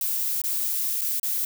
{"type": "noise with dropouts", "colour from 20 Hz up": "violet", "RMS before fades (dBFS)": -26, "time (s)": [0.01, 1.45], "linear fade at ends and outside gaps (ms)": 2, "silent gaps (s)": [[0.417, 0.438], [1.011, 1.016], [1.198, 1.23]], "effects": []}